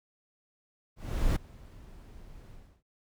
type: noise with ADSR envelope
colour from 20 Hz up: brown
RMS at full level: -25 dBFS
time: 0.96-2.83 s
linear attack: 400 ms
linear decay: 7 ms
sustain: -24 dB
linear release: 320 ms
effects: none